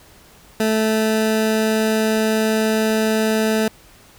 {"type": "tone", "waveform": "20% pulse", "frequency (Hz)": 218.9, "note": "A3", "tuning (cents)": -9, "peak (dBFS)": -11, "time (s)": [0.6, 3.68], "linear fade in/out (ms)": 2, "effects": ["pink hiss -48 dBFS RMS until 4.18 s"]}